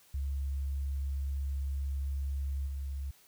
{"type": "tone with level steps", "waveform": "sine", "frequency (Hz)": 69, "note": "C#2", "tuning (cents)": -7, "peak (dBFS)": [-31, -34], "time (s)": [0.14, 3.11], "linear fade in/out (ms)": 5, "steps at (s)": 2.66, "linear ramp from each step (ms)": 20, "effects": ["white hiss -62 dBFS RMS until 3.27 s"]}